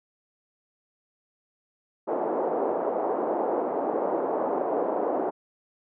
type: band-pass noise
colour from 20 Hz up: pink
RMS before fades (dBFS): -27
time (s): 2.07-5.31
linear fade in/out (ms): 20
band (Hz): 340 to 840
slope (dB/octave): 24
effects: none